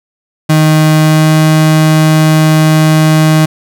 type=tone with pitch glide; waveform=35% pulse; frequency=155.56 to 156.55 Hz; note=D#3 to D#3; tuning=0 to +11 cents; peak=-3 dBFS; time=0.49-3.46 s; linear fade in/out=10 ms; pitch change=+11 cents; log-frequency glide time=1-1.32 s; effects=none